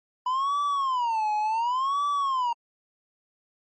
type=tone with vibrato; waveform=triangle; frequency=987.8 Hz; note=B5; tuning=in tune; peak=-21 dBFS; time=0.26-2.53 s; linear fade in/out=5 ms; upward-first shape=sine; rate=0.69 Hz; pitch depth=270 cents each way; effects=MP3 32 kbps